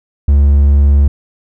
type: tone with vibrato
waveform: triangle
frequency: 70.9 Hz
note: C#2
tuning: 40 cents sharp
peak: -3 dBFS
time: 0.28-1.08 s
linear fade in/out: 5 ms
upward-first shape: sine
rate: 20 Hz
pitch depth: 25 cents each way
effects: none